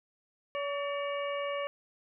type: harmonic tone with a mistuned harmonic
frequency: 568 Hz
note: C#5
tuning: 42 cents sharp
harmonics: 1 / 2 / 3 / 4 / 5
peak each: -33 / -38 / -45 / -42 / -44 dBFS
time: 0.55-1.67 s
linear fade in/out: 0 ms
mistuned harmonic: 3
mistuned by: +80 cents
effects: none